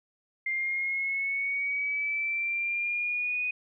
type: linear sweep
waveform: sine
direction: up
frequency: 2100 to 2489 Hz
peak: -27 dBFS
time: 0.46-3.51 s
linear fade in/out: 5 ms
effects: none